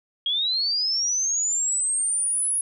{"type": "linear sweep", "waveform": "sine", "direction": "up", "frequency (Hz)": [3241, 10548], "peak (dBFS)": -21, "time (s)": [0.26, 2.61], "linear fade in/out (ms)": 2, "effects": []}